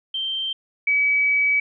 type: tone pair in turn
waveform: sine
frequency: 3136 / 2281 Hz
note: G7 / C#7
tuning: 0 / +49 cents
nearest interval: tritone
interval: 551 cents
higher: first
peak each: -23 / -16 dBFS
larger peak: second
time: 0.14-0.53 / 0.87-1.6 s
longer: second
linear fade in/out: 5 ms
effects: none